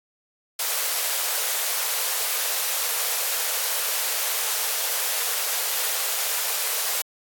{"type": "high-pass noise", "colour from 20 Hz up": "white", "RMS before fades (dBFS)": -25, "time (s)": [0.59, 7.02], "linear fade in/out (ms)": 5, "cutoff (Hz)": 430, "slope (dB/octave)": 96, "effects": ["AAC 64 kbps"]}